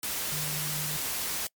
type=tone in noise; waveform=sine; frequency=151.1 Hz; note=D3; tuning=50 cents sharp; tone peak=-36 dBFS; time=0.32-0.97 s; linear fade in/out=2 ms; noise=white; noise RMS=-32 dBFS; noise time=0.03-1.47 s; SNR=-7 dB; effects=noise-tail reverb RT60 0.1 s tail -26 dB re dry + MP3 96 kbps